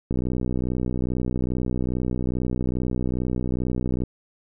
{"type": "click train", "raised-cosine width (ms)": 3, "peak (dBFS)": -13, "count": 246, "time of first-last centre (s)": [0.11, 4.036], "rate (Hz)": 62.4, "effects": []}